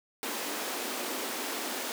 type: high-pass noise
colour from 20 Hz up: pink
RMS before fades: -35 dBFS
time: 0.23-1.92 s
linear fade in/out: 0 ms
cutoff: 230 Hz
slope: 48 dB/octave
effects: none